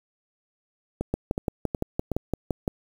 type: two click trains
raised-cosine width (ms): 2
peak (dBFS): -11 / -13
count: 10 / 4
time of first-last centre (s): 1.14-2.678 / 1.01-2.117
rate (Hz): 5.85 / 2.71
effects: 7-bit